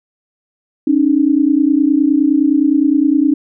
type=tone pair together; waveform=sine; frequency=275.7 / 305.4 Hz; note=C#4 / D#4; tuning=-9 / -32 cents; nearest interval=major second; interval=177 cents; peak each=-12 dBFS; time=0.87-3.34 s; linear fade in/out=5 ms; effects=none